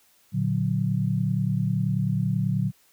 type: chord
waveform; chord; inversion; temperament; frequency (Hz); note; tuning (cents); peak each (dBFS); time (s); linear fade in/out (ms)
sine; Bb augmented; none; equal; 116.54 / 146.83 / 185; Bb2 / D3 / F#3; 0 / 0 / 0; -26; 0.32-2.72; 50
effects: white hiss -61 dBFS RMS until 2.92 s